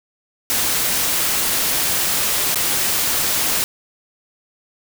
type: noise with dropouts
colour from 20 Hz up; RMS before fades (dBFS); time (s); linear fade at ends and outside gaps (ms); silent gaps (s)
white; -19; 0.5-3.64; 0; 2.546-2.557
effects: none